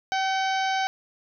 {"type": "harmonic tone with a mistuned harmonic", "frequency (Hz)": 767, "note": "G5", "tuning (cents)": -38, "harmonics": [1, 2, 3, 4, 5, 6, 7, 8], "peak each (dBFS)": [-24, -30, -34, -36, -38, -40, -41, -42], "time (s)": [0.12, 0.87], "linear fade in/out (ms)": 0, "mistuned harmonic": 3, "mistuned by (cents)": -35, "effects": []}